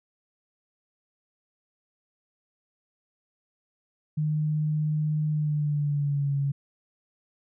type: tone with pitch glide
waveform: sine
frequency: 152.7 to 140.03 Hz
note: D#3 to C#3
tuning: -32 to +18 cents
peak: -23 dBFS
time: 4.17-6.52 s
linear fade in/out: 10 ms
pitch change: -150 cents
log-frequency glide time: 5.29-6.36 s
effects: none